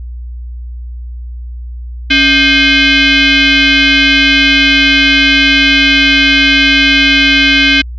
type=tone with frequency modulation; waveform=sine; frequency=277.2 Hz; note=C#4; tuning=in tune; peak=-5 dBFS; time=2.1-7.82 s; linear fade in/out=10 ms; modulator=926 Hz; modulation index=3.7; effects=added 60 Hz sine -21 dBFS peak until 7.98 s